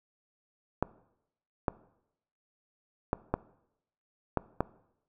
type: clicks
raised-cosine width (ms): 1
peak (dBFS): -12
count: 6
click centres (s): 0.826 / 1.682 / 3.131 / 3.34 / 4.373 / 4.606
effects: noise-tail reverb RT60 0.8 s tail -20 dB re dry